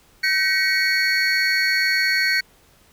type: tone cluster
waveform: triangle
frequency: 1537 / 1903 / 2225 / 4414 Hz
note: G6 / A#6 / C#7 / C#8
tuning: -35 / +35 / +6 / -8 cents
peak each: -22 / -20 / -21 / -22 dBFS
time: 0.23-2.41 s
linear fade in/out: 10 ms
effects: pink hiss -55 dBFS RMS until 2.92 s